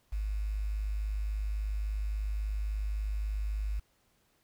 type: tone with quantisation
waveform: sine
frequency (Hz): 51.8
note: G#1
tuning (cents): -4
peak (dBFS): -30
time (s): 0.12-3.8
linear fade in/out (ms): 10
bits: 9
effects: pink hiss -71 dBFS RMS until 4.43 s